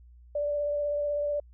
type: tone with vibrato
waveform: sine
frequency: 584 Hz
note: D5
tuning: 10 cents flat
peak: -26 dBFS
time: 0.35-1.4 s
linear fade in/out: 5 ms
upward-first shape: triangle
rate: 16 Hz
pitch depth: 17 cents each way
effects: added 60 Hz sine -50 dBFS peak until 1.53 s